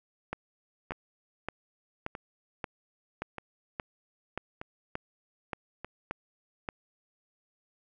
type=two click trains; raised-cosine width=0.5 ms; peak=-18 / -23 dBFS; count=12 / 5; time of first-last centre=0.33-6.688 / 0.92-5.846 s; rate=1.73 / 0.812 Hz; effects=none